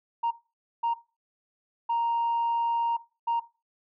sine tone bursts at uneven times, 932.3 Hz, A#5, in tune, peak -22 dBFS, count 4, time 0.23-0.31 / 0.83-0.94 / 1.89-2.97 / 3.27-3.4 s, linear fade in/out 10 ms, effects noise-tail reverb RT60 0.3 s tail -18 dB re dry + tanh soft clip ceiling -21 dBFS

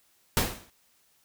pink noise with exponential decay, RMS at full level -21 dBFS, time 0.37-0.7 s, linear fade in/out 0 ms, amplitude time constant 71 ms, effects white hiss -66 dBFS RMS until 1.24 s

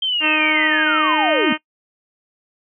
sine linear sweep, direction down, 3177 to 210 Hz, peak -17 dBFS, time 0.02-1.53 s, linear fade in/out 5 ms
harmonic tone, 308.8 Hz, D#4, 13 cents flat, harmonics 1 / 2 / 3 / 4 / 5 / 6 / 7 / 8 / 9 / 10, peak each -23 / -28 / -27 / -26 / -27 / -25 / -26 / -25 / -27 / -25 dBFS, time 0.2-1.58 s, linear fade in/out 50 ms
effects noise-tail reverb RT60 0.1 s tail -23 dB re dry

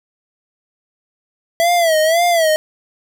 square tone with vibrato, 660 Hz, E5, 2 cents sharp, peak -12 dBFS, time 1.6-2.56 s, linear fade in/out 0 ms, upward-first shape sine, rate 1.9 Hz, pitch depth 110 cents each way, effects none

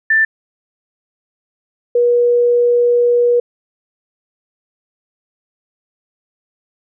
sine tone pair in turn, 1773 / 481.7 Hz, A6 / B4, +13 / -43 cents, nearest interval octave + major seventh, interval 2256 cents, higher first, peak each -9 dBFS, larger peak neither, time 0.1-0.25 / 1.95-3.4 s, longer second, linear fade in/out 5 ms, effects none

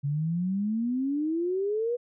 sine exponential sweep, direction up, 138.59 to 492.6 Hz, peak -25 dBFS, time 0.03-1.97 s, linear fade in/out 20 ms, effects none

